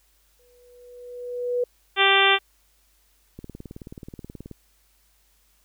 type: tone with exponential growth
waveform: sine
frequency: 489.8 Hz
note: B4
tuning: 14 cents flat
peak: -19 dBFS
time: 0.39-1.64 s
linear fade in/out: 5 ms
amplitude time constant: 270 ms
type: harmonic tone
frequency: 392 Hz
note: G4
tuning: in tune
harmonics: 1 / 2 / 3 / 4 / 5 / 6 / 7 / 8 / 9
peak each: -24 / -24 / -24 / -24 / -24 / -24 / -24 / -24 / -24 dBFS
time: 1.96-2.39 s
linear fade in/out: 50 ms
type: click train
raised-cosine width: 3 ms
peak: -25 dBFS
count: 22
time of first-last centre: 3.39-4.513 s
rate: 18.7 Hz
effects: added 50 Hz sine -64 dBFS peak until 5.64 s + white hiss -64 dBFS RMS until 5.64 s